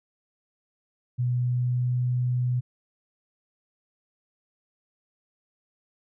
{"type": "tone with pitch glide", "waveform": "sine", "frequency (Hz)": [123.4, 124.33], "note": ["B2", "B2"], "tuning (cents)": [-1, 12], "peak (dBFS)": -22, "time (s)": [1.18, 2.61], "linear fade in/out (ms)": 20, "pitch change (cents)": 13, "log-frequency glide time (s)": [1.33, 1.99], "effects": []}